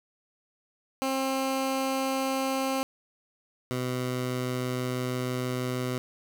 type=tone pair in turn; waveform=15% pulse; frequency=266.4 / 126.2 Hz; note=C4 / B2; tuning=+31 / +38 cents; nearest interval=octave + minor second; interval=1293 cents; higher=first; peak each=-20 / -22 dBFS; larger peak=first; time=1.02-2.83 / 3.71-5.98 s; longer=second; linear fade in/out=0 ms; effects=none